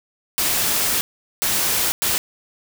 white noise bursts at uneven times, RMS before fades -20 dBFS, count 3, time 0.38-1.01 / 1.42-1.92 / 2.02-2.18 s, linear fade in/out 0 ms, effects none

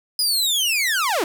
sawtooth linear sweep, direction down, 5030 to 285.7 Hz, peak -15 dBFS, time 0.19-1.24 s, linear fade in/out 2 ms, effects 8-bit

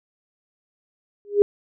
sine tone with exponential growth, 408.8 Hz, G#4, 27 cents flat, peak -7 dBFS, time 1.25-1.42 s, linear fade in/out 0 ms, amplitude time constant 36 ms, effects none

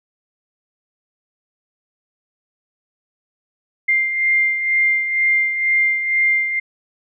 sine beating tone pair, 2100 / 2102.1 Hz, C7 / C7, +6 / +8 cents, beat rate 2.1 Hz, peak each -15 / -23 dBFS, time 3.88-6.6 s, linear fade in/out 10 ms, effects none

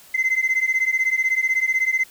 sine beating tone pair, 2055 / 2071 Hz, C7 / C7, -32 / -18 cents, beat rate 16 Hz, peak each -19 dBFS, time 0.14-2.04 s, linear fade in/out 10 ms, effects tanh soft clip ceiling -14 dBFS + white hiss -48 dBFS RMS until 2.1 s

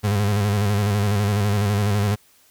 35% pulse tone with vibrato, 102.4 Hz, G#2, 24 cents flat, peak -16 dBFS, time 0.03-2.16 s, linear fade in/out 20 ms, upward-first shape square, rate 12 Hz, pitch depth 49 cents each way, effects white hiss -56 dBFS RMS until 2.5 s

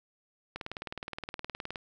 click train, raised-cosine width 0.3 ms, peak -21 dBFS, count 24, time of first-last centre 0.56-1.758 s, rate 19.2 Hz, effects none

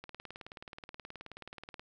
click train, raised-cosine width 0.3 ms, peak -29 dBFS, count 34, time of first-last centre 0.04-1.795 s, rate 18.8 Hz, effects none

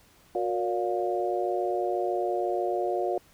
sine tone cluster, 363.8 / 470 / 578 / 708 Hz, F#4 / A#4 / D5 / F5, -29 / +14 / -28 / +23 cents, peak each -29 / -33 / -32 / -30 dBFS, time 0.35-3.18 s, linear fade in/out 2 ms, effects pink hiss -59 dBFS RMS until 3.33 s

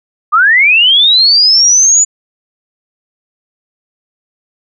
sine linear sweep, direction up, 1168 to 7000 Hz, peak -4 dBFS, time 0.32-2.05 s, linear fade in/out 20 ms, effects none

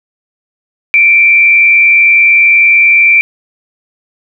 sine tone with frequency modulation, 2349 Hz, D7, in tune, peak -3 dBFS, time 0.94-3.21 s, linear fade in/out 0 ms, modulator 89 Hz, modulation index 0.63, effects none

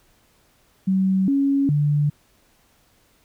sine tone with pitch steps, 190.1 / 277.3 / 146.8 Hz, F#3 / C#4 / D3, +47 / +1 / 0 cents, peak -16 dBFS, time 0.87-2.1 s, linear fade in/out 10 ms, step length 410 ms, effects pink hiss -60 dBFS RMS until 3.24 s

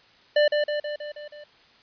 square tone with echo, 593 Hz, D5, 17 cents sharp, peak -17 dBFS, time 0.36-0.48 s, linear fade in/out 5 ms, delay 160 ms, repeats 6, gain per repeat -4 dB, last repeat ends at 1.44 s, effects white hiss -56 dBFS RMS until 1.82 s + resampled to 11025 Hz

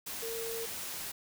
sine tone in noise, 457 Hz, A#4, 34 cents flat, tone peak -37 dBFS, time 0.22-0.66 s, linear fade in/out 10 ms, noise white, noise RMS -40 dBFS, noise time 0.06-1.12 s, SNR 0 dB, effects none

